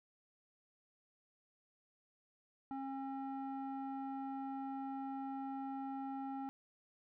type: tone with low-pass filter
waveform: square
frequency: 270 Hz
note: C#4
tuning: 45 cents flat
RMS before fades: -43 dBFS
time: 2.71-6.49 s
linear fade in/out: 0 ms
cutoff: 1000 Hz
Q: 4.4
effects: none